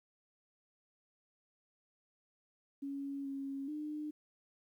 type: tone with pitch steps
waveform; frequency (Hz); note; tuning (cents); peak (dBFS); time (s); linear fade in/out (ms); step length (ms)
sine; 278.4 / 274.3 / 301.6; C#4 / C#4 / D4; +8 / -18 / +46; -38; 2.82-4.11; 10; 430
effects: 12-bit